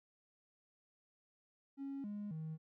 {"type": "tone with pitch steps", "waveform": "triangle", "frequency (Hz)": [275.4, 206.5, 158], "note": ["C#4", "G#3", "D#3"], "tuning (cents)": [-11, -10, 27], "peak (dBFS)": -38, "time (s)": [1.77, 2.58], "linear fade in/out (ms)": 50, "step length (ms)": 270, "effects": ["tanh soft clip ceiling -37 dBFS"]}